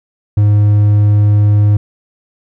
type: tone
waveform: triangle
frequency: 103.83 Hz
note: G#2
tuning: in tune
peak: -4 dBFS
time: 0.37-1.77 s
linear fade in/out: 5 ms
effects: none